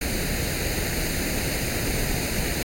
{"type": "noise with comb filter", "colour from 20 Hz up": "pink", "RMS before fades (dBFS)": -26, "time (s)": [0.01, 2.63], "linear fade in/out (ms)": 5, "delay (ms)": 0.45, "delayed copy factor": 0.7, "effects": ["AAC 64 kbps"]}